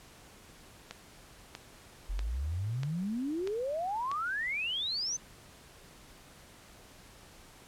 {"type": "click train", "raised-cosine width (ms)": 0.2, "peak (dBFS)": -23, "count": 6, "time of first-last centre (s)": [0.91, 4.115], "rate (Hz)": 1.56}
{"type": "exponential sweep", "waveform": "sine", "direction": "up", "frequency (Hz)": [41.2, 6272], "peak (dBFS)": -31, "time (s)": [2.09, 5.17], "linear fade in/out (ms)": 10}
{"effects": ["pink hiss -55 dBFS RMS until 7.67 s", "low-pass 12000 Hz 12 dB/octave"]}